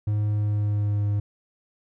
triangle tone with pitch glide, 105 to 102.78 Hz, G#2 to G#2, +19 to -18 cents, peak -19 dBFS, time 0.07-1.2 s, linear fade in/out 5 ms, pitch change -37 cents, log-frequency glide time 0.28-1.07 s, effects none

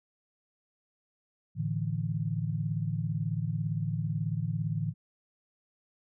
sine chord, A suspended fourth, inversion none, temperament equal, 110 / 146.83 / 164.81 Hz, A2 / D3 / E3, 0 / 0 / 0 cents, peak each -33 dBFS, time 1.55-4.94 s, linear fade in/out 50 ms, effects none

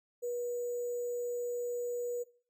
sine tone with sample-and-hold, 483.8 Hz, B4, 36 cents flat, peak -33 dBFS, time 0.22-2.24 s, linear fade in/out 20 ms, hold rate 7350 Hz, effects noise-tail reverb RT60 0.4 s tail -18 dB re dry

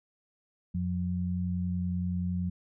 sine tone pair together, 88.9 / 179.5 Hz, F2 / F3, +31 / +48 cents, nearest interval octave, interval 1217 cents, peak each -32 / -30 dBFS, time 0.74-2.5 s, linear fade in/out 10 ms, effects none

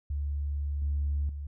sine tone with level steps, 72 Hz, D2, 34 cents flat, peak -28 / -25 / -34 dBFS, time 0.1-1.47 s, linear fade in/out 5 ms, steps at 0.82 / 1.29 s, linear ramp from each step 2 ms, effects tanh soft clip ceiling -22 dBFS

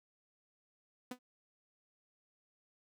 sawtooth tone with exponential decay, 250 Hz, B3, 21 cents sharp, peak -34 dBFS, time 1.11-1.19 s, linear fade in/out 5 ms, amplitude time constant 16 ms, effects none

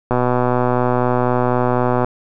click train, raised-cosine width 1 ms, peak -3 dBFS, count 241, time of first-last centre 0.11-2.045 s, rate 124 Hz, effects none

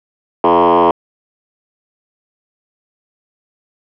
sine tone with frequency modulation, 688 Hz, F5, 26 cents flat, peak -5 dBFS, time 0.44-0.91 s, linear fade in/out 2 ms, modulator 86.2 Hz, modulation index 4.5, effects tanh soft clip ceiling -6 dBFS

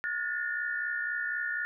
sine tone cluster, 1442 / 1737 / 1801 Hz, F#6 / A6 / A6, -45 / -23 / +40 cents, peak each -33 / -37 / -34 dBFS, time 0.04-1.65 s, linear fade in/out 0 ms, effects none

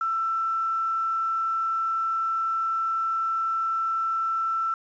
sine tone with quantisation, 1334 Hz, E6, 20 cents sharp, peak -23 dBFS, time 0.01-4.74 s, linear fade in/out 2 ms, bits 8, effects resampled to 16000 Hz

